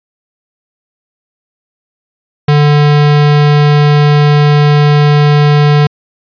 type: tone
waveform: square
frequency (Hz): 147.3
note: D3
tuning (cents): +6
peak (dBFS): -5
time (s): 2.48-5.87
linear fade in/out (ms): 5
effects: resampled to 11025 Hz